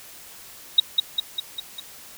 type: tone with echo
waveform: sine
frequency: 3797 Hz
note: A#7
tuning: 31 cents sharp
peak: -9 dBFS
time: 0.78-0.8 s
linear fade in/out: 5 ms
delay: 200 ms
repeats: 5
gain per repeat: -4 dB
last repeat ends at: 1.8 s
effects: white hiss -44 dBFS RMS until 2.17 s